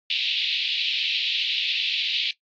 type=band-pass noise; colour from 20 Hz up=white; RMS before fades=-25 dBFS; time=0.1-2.31 s; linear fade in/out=2 ms; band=2500 to 4000 Hz; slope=48 dB/octave; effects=noise-tail reverb RT60 0.1 s tail -17 dB re dry + AAC 48 kbps